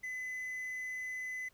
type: tone with quantisation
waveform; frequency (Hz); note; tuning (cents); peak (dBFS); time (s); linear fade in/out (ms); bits
triangle; 2016; B6; +35; -36; 0.03-1.49; 10; 11
effects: pink hiss -69 dBFS RMS until 1.53 s